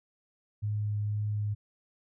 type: tone with vibrato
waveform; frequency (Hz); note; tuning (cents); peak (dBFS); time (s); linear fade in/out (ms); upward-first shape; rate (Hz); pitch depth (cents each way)
sine; 104.7; G#2; +15; -28; 0.62-1.55; 20; triangle; 2; 10
effects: none